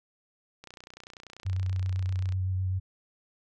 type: click train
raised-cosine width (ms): 0.2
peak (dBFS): -28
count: 52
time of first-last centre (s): 0.64-2.323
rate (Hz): 30.3
type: tone with vibrato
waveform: sine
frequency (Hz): 93.4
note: F#2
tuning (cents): +17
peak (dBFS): -26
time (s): 1.45-2.8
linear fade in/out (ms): 20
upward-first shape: sine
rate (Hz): 7.9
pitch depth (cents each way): 18
effects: none